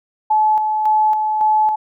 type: tone with tremolo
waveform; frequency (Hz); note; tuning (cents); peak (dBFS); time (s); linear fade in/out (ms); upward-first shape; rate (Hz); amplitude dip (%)
sine; 860; A5; -40; -11; 0.3-1.76; 10; square; 1.8; 40
effects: none